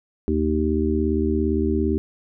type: harmonic tone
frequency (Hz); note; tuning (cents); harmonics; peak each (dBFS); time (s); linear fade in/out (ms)
77.5; D#2; -6; 1 / 3 / 4 / 5; -24 / -24 / -24 / -24; 0.28-1.98; 0
effects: none

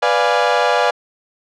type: chord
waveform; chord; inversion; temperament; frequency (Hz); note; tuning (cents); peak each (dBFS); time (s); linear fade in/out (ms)
30% pulse; B diminished seventh; none; equal; 493.9 / 587.3 / 698.5 / 830.6; B4 / D5 / F5 / Ab5; 0 / 0 / 0 / 0; -16; 0.02-0.91; 10
effects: low-pass 4000 Hz 12 dB/octave

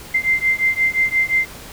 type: beating tone pair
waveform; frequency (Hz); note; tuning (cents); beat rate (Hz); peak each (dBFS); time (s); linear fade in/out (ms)
sine; 2083 / 2088.7; C7 / C7; -8 / -4; 5.7; -18; 0.14-1.46; 10
effects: pink hiss -37 dBFS RMS until 1.72 s

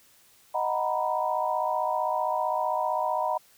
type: chord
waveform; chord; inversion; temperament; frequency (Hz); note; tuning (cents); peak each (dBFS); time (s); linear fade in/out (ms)
sine; B major seventh; first; equal; 622.3 / 740 / 932.3 / 987.8; D#5 / F#5 / A#5 / B5; 0 / 0 / 0 / 0; -30; 0.54-3.38; 10
effects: white hiss -59 dBFS RMS until 3.57 s

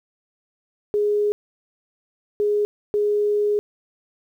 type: tone bursts at uneven times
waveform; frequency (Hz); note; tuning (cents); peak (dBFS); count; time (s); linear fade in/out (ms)
sine; 415.3; G#4; 0; -17; 3; 0.94-1.32 / 2.4-2.65 / 2.94-3.59; 0
effects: 9-bit

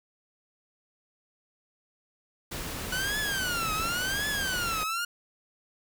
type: noise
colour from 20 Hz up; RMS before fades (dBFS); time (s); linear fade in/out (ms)
pink; -36; 2.51-4.84; 10
type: tone with vibrato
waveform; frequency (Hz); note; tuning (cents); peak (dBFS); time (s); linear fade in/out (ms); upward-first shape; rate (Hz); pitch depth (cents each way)
sawtooth; 1476; F#6; -5; -25; 2.92-5.05; 5; triangle; 0.92; 280
type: clicks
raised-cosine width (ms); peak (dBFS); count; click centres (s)
2; -26; 4; 3.631 / 3.799 / 3.854 / 4.194
effects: none

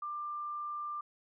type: tone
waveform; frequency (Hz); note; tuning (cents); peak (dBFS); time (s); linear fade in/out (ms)
sine; 1189; D6; +21; -36; 0.02-1.01; 5
effects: none

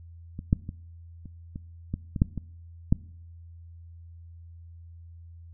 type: clicks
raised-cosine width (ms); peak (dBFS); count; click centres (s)
5; -22 / -7 / -22 / -29 / -23 / -16 / -18 / -6 / -19 / -7; 10; 0.391 / 0.529 / 0.691 / 1.257 / 1.559 / 1.94 / 2.162 / 2.219 / 2.377 / 2.925
effects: noise-tail reverb RT60 0.7 s tail -23 dB re dry + added 84 Hz sine -44 dBFS peak until 5.53 s

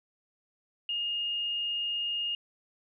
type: tone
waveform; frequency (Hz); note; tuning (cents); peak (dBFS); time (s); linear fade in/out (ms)
sine; 2842; F7; +30; -29; 0.89-2.35; 2
effects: none

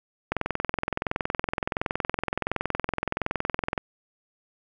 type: click train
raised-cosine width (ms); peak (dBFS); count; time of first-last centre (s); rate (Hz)
0.5; -10; 75; 0.32-3.778; 21.4
effects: none

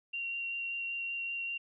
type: tone with vibrato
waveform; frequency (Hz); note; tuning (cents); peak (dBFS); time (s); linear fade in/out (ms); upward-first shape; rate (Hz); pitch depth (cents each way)
sine; 2757; F7; -23; -34; 0.13-1.58; 10; sine; 5.2; 10
effects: none

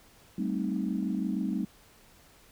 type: chord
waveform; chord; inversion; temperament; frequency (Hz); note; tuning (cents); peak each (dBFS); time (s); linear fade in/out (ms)
sine; A half-diminished seventh; third; equal with one note detuned; 193.86 / 220 / 261.6 / 311.1; G3 / A3 / C4 / Eb4; -19 / 0 / 0 / 0; -31 / -33 / -34 / -35; 0.38-1.65; 5
effects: tanh soft clip ceiling -18 dBFS + pink hiss -58 dBFS RMS until 2.51 s

